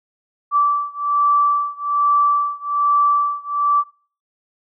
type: beating tone pair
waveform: sine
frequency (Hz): 1161 / 1162.2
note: D6 / D6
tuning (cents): -20 / -18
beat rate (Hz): 1.2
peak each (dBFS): -17 / -18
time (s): 0.51-3.84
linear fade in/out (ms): 50
effects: noise-tail reverb RT60 0.4 s tail -19 dB re dry